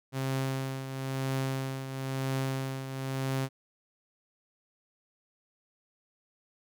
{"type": "tone with tremolo", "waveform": "sawtooth", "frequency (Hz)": 133.5, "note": "C3", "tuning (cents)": 35, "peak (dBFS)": -24, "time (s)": [0.12, 3.49], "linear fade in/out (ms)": 50, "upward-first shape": "triangle", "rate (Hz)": 1, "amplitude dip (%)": 65, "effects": []}